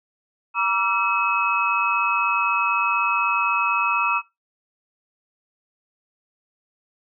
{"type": "tone cluster", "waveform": "sine", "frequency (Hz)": [951, 1163, 1354, 2568], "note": ["A#5", "D6", "E6", "E7"], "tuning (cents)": [34, -17, 46, -46], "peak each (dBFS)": -24, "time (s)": [0.54, 4.22], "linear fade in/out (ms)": 50, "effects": ["noise-tail reverb RT60 0.2 s tail -19 dB re dry"]}